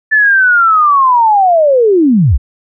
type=linear sweep; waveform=sine; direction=down; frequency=1760 to 46.25 Hz; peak=-5 dBFS; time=0.11-2.38 s; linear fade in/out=20 ms; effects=none